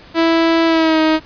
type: tone with pitch glide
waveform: sawtooth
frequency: 329.6 to 314.7 Hz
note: E4 to D#4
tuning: 0 to +20 cents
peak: -7 dBFS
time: 0.14-1.2 s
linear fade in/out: 50 ms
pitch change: -80 cents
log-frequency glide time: 0.66-1.01 s
effects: pink hiss -41 dBFS RMS until 1.25 s + resampled to 11025 Hz